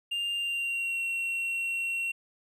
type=tone with pitch glide; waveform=triangle; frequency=2800 to 2731 Hz; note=F7 to F7; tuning=+4 to -39 cents; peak=-27 dBFS; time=0.11-2.12 s; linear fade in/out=10 ms; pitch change=-43 cents; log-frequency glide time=0.34-1.01 s; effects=none